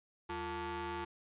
sawtooth ring-modulated tone, 267.3 Hz, C4, 37 cents sharp, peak -31 dBFS, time 0.29-1.05 s, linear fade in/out 10 ms, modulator 615 Hz, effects resampled to 8000 Hz

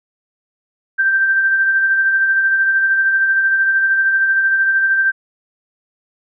sine tone with tremolo, 1568 Hz, G6, in tune, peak -10 dBFS, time 0.98-5.12 s, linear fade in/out 20 ms, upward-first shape sine, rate 13 Hz, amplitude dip 35%, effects none

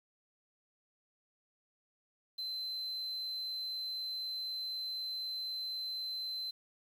sine tone, 4072 Hz, C8, 48 cents flat, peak -34 dBFS, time 2.38-6.51 s, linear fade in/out 10 ms, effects tanh soft clip ceiling -36 dBFS + 10-bit

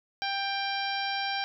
harmonic tone, 790 Hz, G5, 13 cents sharp, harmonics 1 / 2 / 3 / 4 / 5 / 6 / 7, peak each -32 / -35 / -37 / -38 / -39 / -40 / -40 dBFS, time 0.22-1.44 s, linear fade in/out 0 ms, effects none

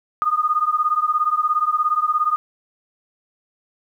sine beating tone pair, 1222 / 1239 Hz, D#6 / D#6, -32 / -8 cents, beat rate 17 Hz, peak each -19 / -20 dBFS, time 0.22-2.36 s, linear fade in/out 0 ms, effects 9-bit

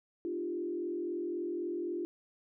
sine tone with frequency modulation, 346.6 Hz, F4, 13 cents flat, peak -33 dBFS, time 0.25-2.05 s, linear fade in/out 0 ms, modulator 43.8 Hz, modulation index 0.94, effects none

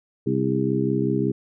harmonic tone with a mistuned harmonic, 65.41 Hz, C2, in tune, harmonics 2 / 3 / 4 / 5 / 6, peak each -26 / -26 / -26 / -26 / -26 dBFS, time 0.26-1.32 s, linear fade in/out 10 ms, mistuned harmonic 6, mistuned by +47 cents, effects none

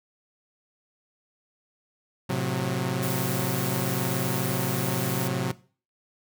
sawtooth chord, F# diminished, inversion first, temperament equal with one note detuned, 110 / 130.81 / 182.45 Hz, A2 / C3 / F#3, 0 / 0 / -24 cents, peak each -30 / -24 / -25 dBFS, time 2.29-5.52 s, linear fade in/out 10 ms
blue noise, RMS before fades -34 dBFS, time 3.02-5.28 s, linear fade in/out 10 ms
effects noise-tail reverb RT60 0.4 s tail -19 dB re dry

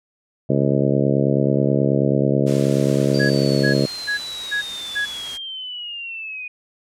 harmonic tone, 69.3 Hz, C#2, in tune, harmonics 2 / 3 / 4 / 5 / 6 / 7 / 8 / 9, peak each -20 / -22 / -23 / -24 / -25 / -25 / -26 / -27 dBFS, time 0.49-3.86 s, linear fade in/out 10 ms
white noise, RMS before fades -34 dBFS, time 2.46-5.38 s, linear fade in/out 20 ms
sine linear sweep, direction down, 4699 to 2463 Hz, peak -28 dBFS, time 3.14-6.48 s, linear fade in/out 5 ms
sine tone bursts, 1669 Hz, G#6, 8 cents sharp, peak -19 dBFS, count 5, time 3.19-5.06 s, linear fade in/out 20 ms, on 110 ms, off 330 ms
effects low-pass 8000 Hz 12 dB/octave

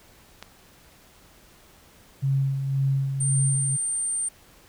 click, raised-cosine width 0.2 ms, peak -20 dBFS, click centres 0.426 s
sine tone with tremolo, 136.2 Hz, C#3, 30 cents flat, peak -19 dBFS, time 2.22-3.77 s, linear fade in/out 20 ms, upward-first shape sine, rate 1.9 Hz, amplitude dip 50%
sine tone, 8870 Hz, C#9, in tune, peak -24 dBFS, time 3.2-4.29 s, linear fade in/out 10 ms
effects pink hiss -54 dBFS RMS until 4.68 s

